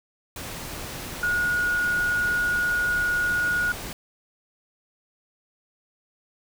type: tone in noise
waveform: sine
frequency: 1446 Hz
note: F#6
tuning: 40 cents flat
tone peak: -21 dBFS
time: 1.23-3.72 s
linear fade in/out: 2 ms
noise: pink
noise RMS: -35 dBFS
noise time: 0.36-3.93 s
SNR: +11 dB
effects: none